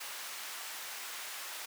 pink high-pass noise, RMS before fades -43 dBFS, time 0-1.66 s, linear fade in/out 10 ms, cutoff 1100 Hz, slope 12 dB/octave, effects none

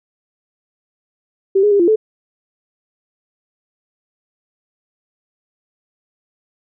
sine tone with pitch steps, 388.1 / 415.8 / 403.1 / 344.2 / 435.1 Hz, G4 / G#4 / G4 / F4 / A4, -17 / +2 / +48 / -25 / -19 cents, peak -9 dBFS, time 1.55-1.96 s, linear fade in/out 10 ms, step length 82 ms, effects none

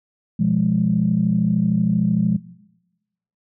sine chord, F diminished, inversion second, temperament equal, 123.47 / 174.61 / 207.7 Hz, Cb3 / F3 / Ab3, 0 / 0 / 0 cents, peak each -24 / -18 / -18 dBFS, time 0.39-2.37 s, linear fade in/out 10 ms, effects noise-tail reverb RT60 1.0 s tail -19 dB re dry + tanh soft clip ceiling -6 dBFS

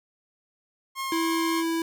sawtooth tone with vibrato, 1068 Hz, C6, 35 cents sharp, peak -25 dBFS, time 0.95-1.64 s, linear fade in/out 50 ms, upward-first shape sine, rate 3.6 Hz, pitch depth 10 cents each way
square tone, 329.6 Hz, E4, in tune, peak -25 dBFS, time 1.12-1.82 s, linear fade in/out 2 ms
effects none

